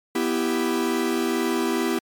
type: chord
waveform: 45% pulse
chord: E minor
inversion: second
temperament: equal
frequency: 246.9 / 329.6 / 392 Hz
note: B3 / E4 / G4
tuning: 0 / 0 / 0 cents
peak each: -26 / -25 / -26 dBFS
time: 0.15-1.99 s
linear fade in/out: 5 ms
effects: MP3 96 kbps